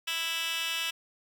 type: tone with high-pass filter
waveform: 15% pulse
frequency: 329.6 Hz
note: E4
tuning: in tune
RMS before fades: -32 dBFS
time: 0.07-0.91 s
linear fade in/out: 10 ms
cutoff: 2400 Hz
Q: 4.8
effects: 10-bit